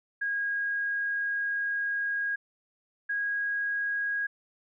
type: tone pair in turn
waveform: sine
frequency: 1637 / 1644.2 Hz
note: G#6 / G#6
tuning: -25 / -18 cents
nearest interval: unison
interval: 7 cents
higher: second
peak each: -27 dBFS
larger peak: neither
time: 0.21-2.36 / 3.09-4.27 s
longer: first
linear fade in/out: 10 ms
effects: none